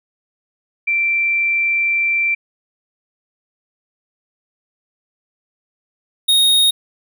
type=tone pair in turn; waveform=sine / square; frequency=2349 / 3729 Hz; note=D7 / A#7; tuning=0 / 0 cents; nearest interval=minor sixth; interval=800 cents; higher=second; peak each=-14 / -11 dBFS; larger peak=second; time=0.87-2.35 / 6.28-6.71 s; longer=first; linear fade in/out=10 ms; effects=none